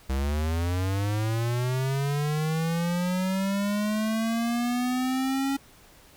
square linear sweep, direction up, 64.7 to 276.3 Hz, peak -25 dBFS, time 0.09-5.57 s, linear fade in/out 10 ms, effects pink hiss -54 dBFS RMS until 6.16 s

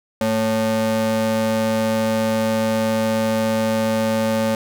square ring-modulated tone, 164.81 Hz, E3, in tune, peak -15 dBFS, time 0.21-4.55 s, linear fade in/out 2 ms, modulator 388 Hz, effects none

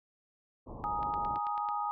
pink low-pass noise, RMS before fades -44 dBFS, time 0.66-1.39 s, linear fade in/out 20 ms, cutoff 1100 Hz, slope 96 dB/octave
sine chord, Ab suspended second, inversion none, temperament just, 830.6 / 934.4 / 1245.9 Hz, Ab5 / Bb5 / Eb6, 0 / +4 / +2 cents, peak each -34 / -38 / -35 dBFS, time 0.84-1.91 s, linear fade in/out 0 ms
click train, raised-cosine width 0.3 ms, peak -32 dBFS, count 7, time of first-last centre 1.03-1.688 s, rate 9.12 Hz
effects none

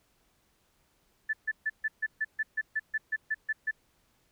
sine tone bursts, 1752 Hz, A6, 8 cents flat, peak -26 dBFS, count 14, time 1.29-3.712 s, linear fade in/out 10 ms, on 43 ms, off 140 ms, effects pink hiss -70 dBFS RMS until 4.31 s

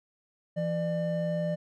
triangle tone pair together, 168.1 / 599 Hz, E3 / D5, +34 / +34 cents, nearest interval octave + minor seventh, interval 2200 cents, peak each -28 dBFS, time 0.56-1.56 s, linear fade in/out 20 ms, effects none

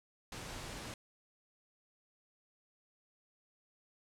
pink noise, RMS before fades -45 dBFS, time 0.32-0.94 s, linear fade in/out 2 ms, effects low-pass 9000 Hz 12 dB/octave

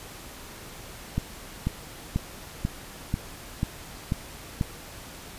click train, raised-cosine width 5 ms, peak -12 dBFS, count 8, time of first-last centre 1.18-4.611 s, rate 2.04 Hz, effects pink hiss -43 dBFS RMS until 5.38 s + resampled to 32000 Hz

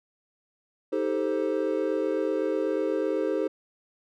triangle chord, A half-diminished seventh, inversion second, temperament equal with one note detuned, 314.7 / 392 / 440 / 523.3 Hz, Eb4 / G4 / A4 / C5, +20 / 0 / 0 / 0 cents, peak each -28 dBFS, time 0.92-3.48 s, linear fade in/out 10 ms, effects none

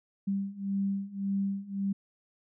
sine beating tone pair, 196 / 197.8 Hz, G3 / G3, 0 / +16 cents, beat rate 1.8 Hz, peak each -33 / -31 dBFS, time 0.27-1.93 s, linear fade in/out 10 ms, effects none

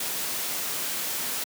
white noise, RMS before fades -30 dBFS, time 0-1.44 s, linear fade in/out 5 ms, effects high-pass 150 Hz 12 dB/octave

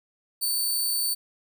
10% pulse tone, 4531 Hz, C#8, 37 cents sharp, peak -17 dBFS, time 0.41-1.15 s, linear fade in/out 20 ms, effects none

